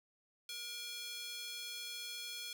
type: tone with high-pass filter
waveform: square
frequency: 477.1 Hz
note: A#4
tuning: 40 cents sharp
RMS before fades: -45 dBFS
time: 0.49-2.53 s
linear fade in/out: 2 ms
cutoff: 3300 Hz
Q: 1.8
effects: none